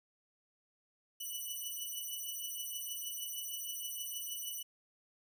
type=beating tone pair; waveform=5% pulse; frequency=2960 / 2966.4 Hz; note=F#7 / F#7; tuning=0 / +4 cents; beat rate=6.4 Hz; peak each=-34 / -34 dBFS; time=1.2-4.63 s; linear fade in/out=10 ms; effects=none